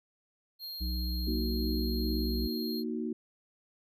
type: tone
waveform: square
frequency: 4227 Hz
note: C8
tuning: 17 cents sharp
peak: -39 dBFS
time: 0.59-2.84 s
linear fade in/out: 50 ms
type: harmonic tone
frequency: 61.74 Hz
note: B1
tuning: in tune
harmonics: 1 / 3 / 5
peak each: -31 / -41 / -45 dBFS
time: 0.8-2.48 s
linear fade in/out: 20 ms
type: chord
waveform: sine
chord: D# minor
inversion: second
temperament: equal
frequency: 233.1 / 311.1 / 370 Hz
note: A#3 / D#4 / F#4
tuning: 0 / 0 / 0 cents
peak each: -34 / -37 / -38 dBFS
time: 1.27-3.13 s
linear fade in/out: 5 ms
effects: none